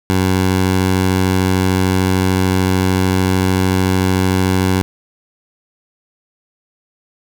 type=tone; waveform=15% pulse; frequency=93.4 Hz; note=F#2; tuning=17 cents sharp; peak=-6 dBFS; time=0.1-4.82 s; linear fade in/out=0 ms; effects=none